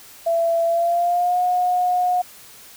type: tone with pitch glide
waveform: sine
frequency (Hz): 670 to 722.2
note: E5 to F#5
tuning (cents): +28 to -42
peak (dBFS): -16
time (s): 0.26-2.22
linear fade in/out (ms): 10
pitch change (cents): +130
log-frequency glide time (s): 0.65-1.4
effects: white hiss -44 dBFS RMS until 2.76 s